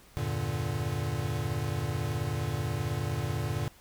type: chord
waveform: square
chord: E half-diminished seventh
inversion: none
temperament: equal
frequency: 82.41 / 98 / 116.54 / 146.83 Hz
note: E2 / G2 / Bb2 / D3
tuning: 0 / 0 / 0 / 0 cents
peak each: -39 / -37 / -34 / -35 dBFS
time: 0.17-3.68 s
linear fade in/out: 0 ms
effects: pink hiss -57 dBFS RMS until 3.8 s